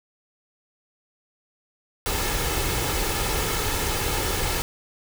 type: noise with comb filter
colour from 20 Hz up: pink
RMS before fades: -25 dBFS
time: 2.06-4.62 s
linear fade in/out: 0 ms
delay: 2.3 ms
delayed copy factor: +0.5
effects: none